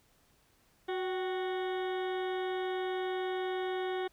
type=harmonic tone with a mistuned harmonic; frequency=368.8 Hz; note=F#4; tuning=6 cents flat; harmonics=1 / 2 / 3 / 4 / 5 / 6 / 8 / 9 / 10; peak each=-33 / -39 / -47 / -46 / -47 / -50 / -53 / -51 / -52 dBFS; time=0.88-4.08 s; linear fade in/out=10 ms; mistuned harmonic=2; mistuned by=+57 cents; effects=pink hiss -68 dBFS RMS until 4.12 s